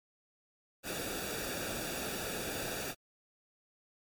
pink noise with comb filter, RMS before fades -38 dBFS, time 0.83-2.95 s, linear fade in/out 50 ms, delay 0.96 ms, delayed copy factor -0.7, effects MP3 96 kbps

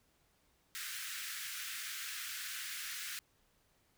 pink high-pass noise, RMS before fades -43 dBFS, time 0.75-3.19 s, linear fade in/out 0 ms, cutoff 1400 Hz, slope 48 dB/octave, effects pink hiss -73 dBFS RMS until 3.97 s

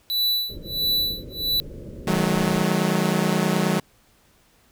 square tone with tremolo, 3960 Hz, B7, 4 cents sharp, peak -19 dBFS, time 0.1-1.6 s, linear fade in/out 0 ms, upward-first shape sine, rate 1.5 Hz, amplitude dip 100%
pink low-pass noise, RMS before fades -37 dBFS, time 0.49-2.64 s, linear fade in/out 10 ms, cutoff 580 Hz, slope 96 dB/octave
sawtooth chord, D# diminished, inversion none, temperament equal with one note detuned, 155.56 / 185 / 214.4 Hz, D#3 / F#3 / A3, 0 / 0 / -45 cents, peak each -21 / -18 / -21 dBFS, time 2.07-3.8 s, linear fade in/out 5 ms
effects pink hiss -59 dBFS RMS until 4.71 s

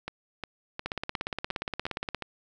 two click trains, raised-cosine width 0.3 ms, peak -18 / -15 dBFS, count 7 / 23, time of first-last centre 0.08-2.223 / 0.86-2.147 s, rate 2.8 / 17.1 Hz, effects none

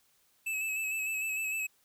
square tone with vibrato, 2598 Hz, E7, 26 cents flat, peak -32 dBFS, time 0.46-1.67 s, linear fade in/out 10 ms, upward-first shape square, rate 6.6 Hz, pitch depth 26 cents each way, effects white hiss -69 dBFS RMS until 1.84 s

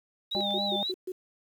sine tone with vibrato, 3754 Hz, A#7, 11 cents sharp, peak -29 dBFS, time 0.31-0.92 s, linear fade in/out 10 ms, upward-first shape sine, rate 3.8 Hz, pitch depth 100 cents each way
harmonic tone, 201.8 Hz, G#3, 49 cents flat, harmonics 1 / 3 / 4, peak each -34 / -34 / -34 dBFS, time 0.35-0.83 s, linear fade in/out 0 ms
sine tone bursts, 370 Hz, F#4, in tune, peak -31 dBFS, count 5, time 0.36-1.12 s, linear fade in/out 5 ms, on 48 ms, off 130 ms
clicks, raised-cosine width 0.2 ms, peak -31 dBFS, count 2, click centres 0.407 / 0.507 s
effects 9-bit

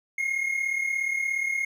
triangle tone pair together, 2144 / 2181 Hz, C7 / C#7, +42 / -29 cents, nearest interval unison, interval 29 cents, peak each -24 / -30 dBFS, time 0.18-1.65 s, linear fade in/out 5 ms, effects none

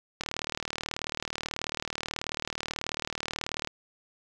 click train, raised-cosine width 0.2 ms, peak -14 dBFS, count 134, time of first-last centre 0.21-3.674 s, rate 38.4 Hz, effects none

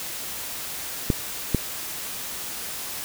clicks, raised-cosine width 3 ms, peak -6 dBFS, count 2, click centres 1.102 / 1.547 s, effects white hiss -33 dBFS RMS until 3.04 s

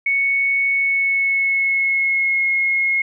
sine tone with pitch glide, 2217 to 2161 Hz, C#7 to C#7, 0 to -45 cents, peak -15 dBFS, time 0.06-3.02 s, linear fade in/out 5 ms, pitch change -45 cents, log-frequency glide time 0.69-2.47 s, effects none

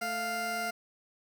20% pulse tone pair together, 220 / 699 Hz, A3 / F5, 0 / +1 cents, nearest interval octave + minor sixth, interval 2001 cents, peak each -36 / -27 dBFS, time 0.01-0.71 s, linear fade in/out 10 ms, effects none

